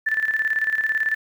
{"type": "tone with tremolo", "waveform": "sine", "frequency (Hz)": 1760, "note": "A6", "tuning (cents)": 0, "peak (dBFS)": -17, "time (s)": [0.06, 1.15], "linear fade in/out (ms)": 10, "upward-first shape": "square", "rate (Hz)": 18, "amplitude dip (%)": 65, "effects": ["9-bit"]}